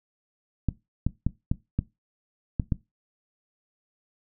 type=clicks; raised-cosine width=5 ms; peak=-11 dBFS; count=7; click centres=0.687 / 1.066 / 1.266 / 1.515 / 1.79 / 2.598 / 2.722 s; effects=noise-tail reverb RT60 0.2 s tail -18 dB re dry